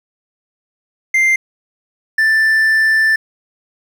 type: tone pair in turn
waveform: triangle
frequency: 2093 / 1768.7 Hz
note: C7 / A6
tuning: 0 / +9 cents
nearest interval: minor third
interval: 291 cents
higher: first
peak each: -8 dBFS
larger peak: neither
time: 1.14-1.36 / 2.18-3.16 s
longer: second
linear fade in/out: 5 ms
effects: 8-bit